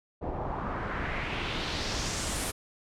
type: noise with low-pass filter sweep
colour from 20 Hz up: pink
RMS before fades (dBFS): -33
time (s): 0.21-2.52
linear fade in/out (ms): 20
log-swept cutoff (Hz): 660 to 11000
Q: 2.1
effects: none